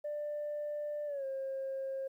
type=tone with pitch glide; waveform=sine; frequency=592 to 536.6 Hz; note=D5 to C5; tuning=+14 to +44 cents; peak=-34 dBFS; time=0.04-2.08 s; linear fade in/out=10 ms; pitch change=-170 cents; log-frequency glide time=1.06-1.25 s; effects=tanh soft clip ceiling -32 dBFS + 12-bit